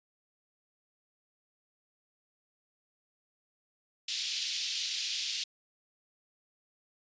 white band-pass noise, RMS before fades -35 dBFS, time 4.08-5.44 s, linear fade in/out 5 ms, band 2900 to 5200 Hz, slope 24 dB/octave, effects resampled to 16000 Hz

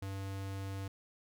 square tone, 97.4 Hz, G2, 11 cents flat, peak -39 dBFS, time 0.02-0.88 s, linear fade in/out 5 ms, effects none

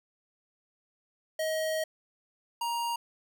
square tone pair in turn, 632 / 939.7 Hz, D#5 / A#5, +27 / +14 cents, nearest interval perfect fifth, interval 687 cents, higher second, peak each -29 / -30 dBFS, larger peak first, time 1.39-1.84 / 2.61-2.96 s, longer first, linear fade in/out 5 ms, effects none

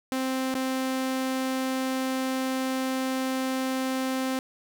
sawtooth tone with dropouts, 261.6 Hz, C4, in tune, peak -22 dBFS, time 0.12-4.39 s, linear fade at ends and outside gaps 0 ms, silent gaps 0.542-0.551 s, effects none

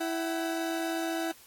30% pulse tone pair together, 329.6 / 754.6 Hz, E4 / F#5, 0 / +34 cents, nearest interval octave + major second, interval 1434 cents, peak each -28 / -33 dBFS, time 0-1.32 s, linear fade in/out 10 ms, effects white hiss -55 dBFS RMS until 1.46 s + AAC 64 kbps

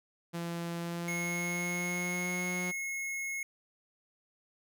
sawtooth tone with pitch glide, 170 to 180.11 Hz, F3 to F#3, -46 to -46 cents, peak -31 dBFS, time 0.33-2.72 s, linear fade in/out 20 ms, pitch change +100 cents, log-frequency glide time 0.78-2.46 s
square tone, 2172 Hz, C#7, 36 cents flat, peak -35 dBFS, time 1.08-3.43 s, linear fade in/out 2 ms
effects none

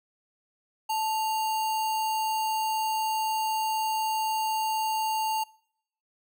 sine tone with sample-and-hold, 878 Hz, A5, 4 cents flat, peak -25 dBFS, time 0.89-5.44 s, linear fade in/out 10 ms, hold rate 3675 Hz, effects noise-tail reverb RT60 0.7 s tail -25 dB re dry

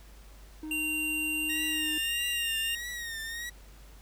triangle tone, 310.1 Hz, D#4, 6 cents flat, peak -34 dBFS, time 0.63-1.98 s, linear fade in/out 2 ms
square tone with pitch glide, 2770 to 2797 Hz, F7 to F7, -15 to +2 cents, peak -30 dBFS, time 0.71-2.75 s, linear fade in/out 2 ms, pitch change +17 cents, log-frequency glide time 1.32-1.79 s
sawtooth tone with vibrato, 1864.7 Hz, A#6, in tune, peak -32 dBFS, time 1.49-3.5 s, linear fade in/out 10 ms, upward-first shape triangle, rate 1.6 Hz, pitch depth 83 cents each way
effects added 50 Hz sine -49 dBFS peak until 4.01 s + pink hiss -57 dBFS RMS until 4.01 s

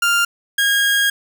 30% pulse tone pair in turn, 1396.9 / 1631.6 Hz, F6 / G#6, 0 / -31 cents, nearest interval minor third, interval 269 cents, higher second, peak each -11 dBFS, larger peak neither, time 0.02-0.25 / 0.58-1.1 s, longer second, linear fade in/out 5 ms, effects none

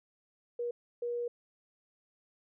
sine tone bursts at uneven times, 478.7 Hz, A#4, 46 cents sharp, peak -32 dBFS, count 2, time 0.59-0.71 / 1.02-1.28 s, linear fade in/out 5 ms, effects none

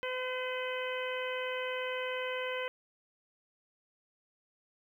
harmonic tone, 509 Hz, C5, 48 cents flat, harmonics 1 / 2 / 3 / 4 / 5 / 6, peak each -36 / -42 / -42 / -42 / -43 / -44 dBFS, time 0.03-2.68 s, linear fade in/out 0 ms, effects 11-bit

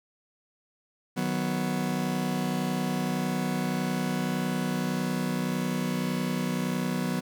40% pulse chord, B major, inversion first, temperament just, 154.34 / 185.21 / 246.9 Hz, D#3 / F#3 / B3, -14 / +2 / 0 cents, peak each -33 / -29 / -30 dBFS, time 1.16-7.21 s, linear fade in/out 20 ms, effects 10-bit

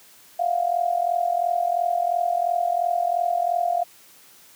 sine tone with amplitude modulation, 698.5 Hz, F5, in tune, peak -16 dBFS, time 0.39-3.84 s, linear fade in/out 10 ms, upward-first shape sine, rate 42.9 Hz, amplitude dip 80%, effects white hiss -51 dBFS RMS until 4.55 s + high-pass 100 Hz 12 dB/octave

